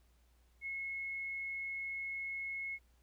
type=tone; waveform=sine; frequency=2177 Hz; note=C#7; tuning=32 cents flat; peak=-38 dBFS; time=0.61-2.79 s; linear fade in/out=50 ms; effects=added 60 Hz sine -66 dBFS peak until 3.02 s + pink hiss -75 dBFS RMS until 3.02 s